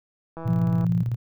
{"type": "click train", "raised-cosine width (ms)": 1, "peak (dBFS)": -23, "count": 79, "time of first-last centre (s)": [0.37, 0.846], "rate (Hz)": 164}
{"type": "tone with tremolo", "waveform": "sine", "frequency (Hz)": 118.2, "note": "A#2", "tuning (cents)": 24, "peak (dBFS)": -21, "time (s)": [0.45, 1.16], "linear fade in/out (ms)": 10, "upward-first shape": "square", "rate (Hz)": 18, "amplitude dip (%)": 50}
{"type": "tone", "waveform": "sine", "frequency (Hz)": 172.3, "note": "F3", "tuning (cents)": -23, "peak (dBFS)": -21, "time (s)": [0.48, 1.03], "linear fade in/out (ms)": 10}
{"effects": []}